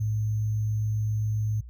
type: tone with sample-and-hold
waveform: sine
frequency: 107.5 Hz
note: A2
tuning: 40 cents flat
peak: -24 dBFS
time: 0-1.61 s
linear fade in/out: 10 ms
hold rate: 6300 Hz
effects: noise-tail reverb RT60 0.1 s tail -26 dB re dry + added 60 Hz sine -40 dBFS peak until 1.69 s